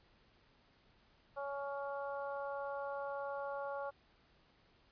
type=harmonic tone; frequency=279.9 Hz; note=C#4; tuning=17 cents sharp; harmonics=2 / 3 / 4 / 5; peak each=-41 / -45 / -47 / -49 dBFS; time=1.36-3.91 s; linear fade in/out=20 ms; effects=pink hiss -69 dBFS RMS until 4.91 s + resampled to 11025 Hz